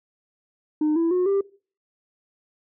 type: tone with pitch steps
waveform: sine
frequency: 304.8 / 332.4 / 362.5 / 395.3 Hz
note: D#4 / E4 / F#4 / G4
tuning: -36 / +15 / -35 / +15 cents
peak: -16 dBFS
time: 0.81-1.41 s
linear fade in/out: 5 ms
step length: 150 ms
effects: noise-tail reverb RT60 0.4 s tail -22 dB re dry + tanh soft clip ceiling -17 dBFS